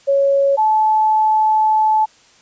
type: tone pair in turn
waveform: sine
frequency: 554.4 / 866.6 Hz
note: C#5 / A5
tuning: 0 / -27 cents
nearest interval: minor sixth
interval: 773 cents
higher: second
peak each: -11 dBFS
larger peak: neither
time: 0.07-0.57 / 0.57-2.06 s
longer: second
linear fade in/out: 20 ms
effects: white hiss -50 dBFS RMS until 2.41 s + resampled to 16000 Hz